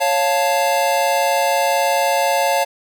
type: chord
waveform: square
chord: Db augmented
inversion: none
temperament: equal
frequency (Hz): 554.4 / 698.5 / 880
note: Db5 / F5 / A5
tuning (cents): 0 / 0 / 0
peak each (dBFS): -20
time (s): 0-2.65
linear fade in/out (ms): 20
effects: none